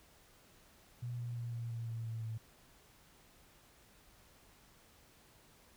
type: tone with pitch steps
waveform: sine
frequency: 121.3 / 119.91 / 118.53 / 117.17 / 115.82 / 114.49 / 113.18 / 111.88 Hz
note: B2 / A#2 / A#2 / A#2 / A#2 / A#2 / A2 / A2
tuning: -31 / +49 / +29 / +9 / -11 / -31 / +49 / +29 cents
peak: -38 dBFS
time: 1.02-2.38 s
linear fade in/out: 10 ms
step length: 170 ms
effects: pink hiss -64 dBFS RMS until 5.76 s